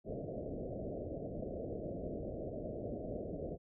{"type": "low-pass noise", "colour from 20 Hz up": "white", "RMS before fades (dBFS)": -42, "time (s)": [0.04, 3.58], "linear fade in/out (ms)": 50, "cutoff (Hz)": 660, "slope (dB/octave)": 96, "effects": []}